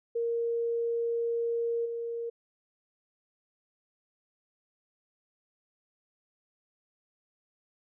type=tone with level steps; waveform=sine; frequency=466.2 Hz; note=A#4; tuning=in tune; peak=-27 / -32 dBFS; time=0.15-2.3 s; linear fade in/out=10 ms; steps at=1.85 s; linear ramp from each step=10 ms; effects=none